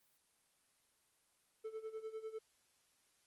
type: tone with tremolo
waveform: triangle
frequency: 440 Hz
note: A4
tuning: in tune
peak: -39 dBFS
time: 1.64-2.39 s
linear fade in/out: 10 ms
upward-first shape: sine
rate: 10 Hz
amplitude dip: 80%
effects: white hiss -75 dBFS RMS until 3.26 s + Opus 24 kbps